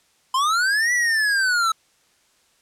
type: linear two-way sweep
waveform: square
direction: up then down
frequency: 1013 to 1975.5 to 1296 Hz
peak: -18 dBFS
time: 0.34-1.72 s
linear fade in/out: 5 ms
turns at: 0.93 s
effects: white hiss -61 dBFS RMS until 2.61 s + low-pass 9000 Hz 12 dB/octave